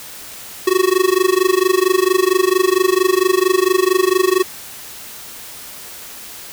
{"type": "tone with amplitude modulation", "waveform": "square", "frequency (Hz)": 371.6, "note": "F#4", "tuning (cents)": 7, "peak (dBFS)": -9, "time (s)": [0.67, 4.43], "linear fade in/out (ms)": 5, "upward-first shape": "sine", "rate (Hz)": 24.4, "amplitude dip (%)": 95, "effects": ["white hiss -34 dBFS RMS until 6.52 s"]}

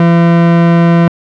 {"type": "tone", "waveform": "40% pulse", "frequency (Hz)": 169.4, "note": "E3", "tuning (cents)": 48, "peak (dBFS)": -4, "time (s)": [0, 1.08], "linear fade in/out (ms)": 2, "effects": ["low-pass 2000 Hz 12 dB/octave"]}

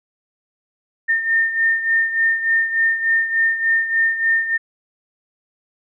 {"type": "beating tone pair", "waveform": "sine", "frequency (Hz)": [1815, 1818.4], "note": ["A#6", "A#6"], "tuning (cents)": [-47, -43], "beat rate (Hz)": 3.4, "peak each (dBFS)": [-16, -22], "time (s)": [1.08, 4.58], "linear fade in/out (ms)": 20, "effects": []}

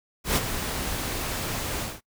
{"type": "noise with ADSR envelope", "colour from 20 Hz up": "pink", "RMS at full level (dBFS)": -21, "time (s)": [0.24, 2.01], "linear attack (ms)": 120, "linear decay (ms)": 37, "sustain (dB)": -9, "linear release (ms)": 200, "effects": ["noise-tail reverb RT60 0.1 s tail -22 dB re dry"]}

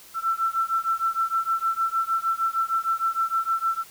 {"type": "beating tone pair", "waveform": "sine", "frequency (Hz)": [1336, 1342.5], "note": ["E6", "E6"], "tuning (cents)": [23, 31], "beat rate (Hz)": 6.5, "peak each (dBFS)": -25, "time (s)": [0.14, 3.84], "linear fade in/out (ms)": 50, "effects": ["white hiss -48 dBFS RMS until 3.9 s"]}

